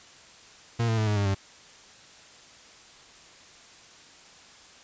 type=tone with pitch steps; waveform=40% pulse; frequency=116.54 / 112.51 / 108.61 / 104.85 / 101.22 / 97.72 Hz; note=A#2 / A2 / A2 / G#2 / G#2 / G2; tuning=0 / +39 / -22 / +17 / -44 / -5 cents; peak=-22 dBFS; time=0.79-1.348 s; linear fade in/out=10 ms; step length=93 ms; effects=white hiss -51 dBFS RMS until 4.83 s + resampled to 16000 Hz